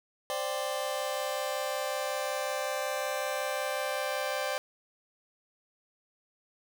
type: chord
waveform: sawtooth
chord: C suspended second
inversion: none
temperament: just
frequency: 523.3 / 588.7 / 784.9 Hz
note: C5 / D5 / G5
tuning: 0 / +4 / +2 cents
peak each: -31 / -30 / -33 dBFS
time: 0.3-4.58 s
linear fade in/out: 0 ms
effects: none

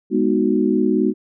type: chord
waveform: sine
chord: G# minor seventh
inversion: none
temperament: equal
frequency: 207.7 / 246.9 / 311.1 / 370 Hz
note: G#3 / B3 / D#4 / F#4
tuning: 0 / 0 / 0 / 0 cents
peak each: -20 dBFS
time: 0.1-1.14 s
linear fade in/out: 50 ms
effects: none

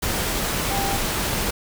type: tone in noise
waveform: sine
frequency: 792 Hz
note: G5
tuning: 18 cents sharp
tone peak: -26 dBFS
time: 0.7-0.97 s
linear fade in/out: 10 ms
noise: pink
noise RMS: -24 dBFS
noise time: 0.02-1.51 s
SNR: -5 dB
effects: none

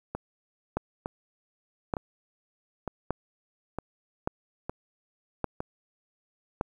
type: two click trains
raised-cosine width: 1 ms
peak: -18 / -13 dBFS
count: 7 / 6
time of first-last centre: 0.15-5.605 / 0.77-6.611 s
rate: 1.1 / 0.856 Hz
effects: 9-bit

